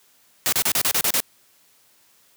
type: noise bursts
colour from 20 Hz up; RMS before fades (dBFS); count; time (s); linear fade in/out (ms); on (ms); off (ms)
white; -20; 8; 0.46-1.203; 0; 64; 33
effects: white hiss -58 dBFS RMS until 2.36 s + high-pass 80 Hz 12 dB/octave